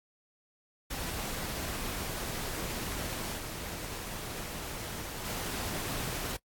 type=noise with level steps; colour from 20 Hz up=pink; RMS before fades=-37 / -40 / -36 dBFS; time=0.9-6.37 s; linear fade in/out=10 ms; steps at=3.36 / 5.24 s; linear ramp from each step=20 ms; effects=noise-tail reverb RT60 0.1 s tail -26 dB re dry + AAC 64 kbps